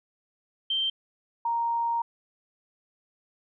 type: tone pair in turn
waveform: sine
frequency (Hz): 3136 / 932.3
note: G7 / A#5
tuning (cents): 0 / 0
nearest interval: octave + major sixth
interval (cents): 2100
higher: first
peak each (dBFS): -24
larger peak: neither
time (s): 0.7-0.9 / 1.45-2.02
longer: second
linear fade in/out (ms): 5
effects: none